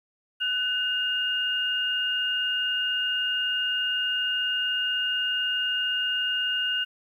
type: tone pair together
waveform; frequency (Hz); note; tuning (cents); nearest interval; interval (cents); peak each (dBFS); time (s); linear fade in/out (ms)
sine; 1497.4 / 2834; F#6 / F7; +20 / +25; major seventh; 1105; -29 / -25; 0.4-6.85; 20
effects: 10-bit